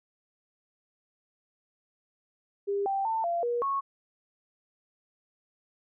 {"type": "tone with pitch steps", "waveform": "sine", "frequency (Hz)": [401.2, 783, 894, 686, 478.6, 1101], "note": ["G4", "G5", "A5", "F5", "A#4", "C#6"], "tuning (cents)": [40, -2, 27, -31, 46, -12], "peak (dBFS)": -26, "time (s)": [2.67, 3.81], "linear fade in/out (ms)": 20, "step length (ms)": 190, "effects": []}